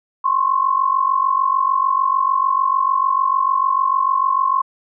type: tone pair together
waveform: sine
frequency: 1045 / 1091.7 Hz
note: C6 / C#6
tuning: -2 / -27 cents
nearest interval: minor second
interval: 75 cents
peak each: -17 dBFS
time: 0.24-4.62 s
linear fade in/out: 10 ms
effects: none